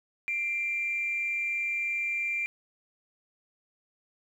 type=tone pair together; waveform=sine; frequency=2093 / 2370 Hz; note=C7 / D7; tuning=0 / +15 cents; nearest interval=major second; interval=215 cents; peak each=-38 / -27 dBFS; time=0.28-2.46 s; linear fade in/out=0 ms; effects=tanh soft clip ceiling -22 dBFS + 10-bit